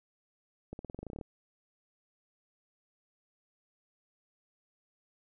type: accelerating click train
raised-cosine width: 2 ms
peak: -28 dBFS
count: 13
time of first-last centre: 0.73-1.212 s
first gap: 61 ms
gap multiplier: 0.92
effects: none